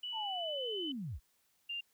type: tone with pitch glide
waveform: sine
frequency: 2960 to 3020 Hz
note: F#7 to F#7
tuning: 0 to +35 cents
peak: -38 dBFS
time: 0.03-0.92 s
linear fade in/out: 5 ms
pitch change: +35 cents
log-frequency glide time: 0.19-0.67 s
type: linear sweep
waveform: sine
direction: down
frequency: 926 to 40.63 Hz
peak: -38 dBFS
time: 0.12-1.2 s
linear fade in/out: 50 ms
type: tone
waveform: sine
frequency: 2794 Hz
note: F7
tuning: in tune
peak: -37 dBFS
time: 1.69-1.81 s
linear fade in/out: 10 ms
effects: white hiss -74 dBFS RMS until 1.93 s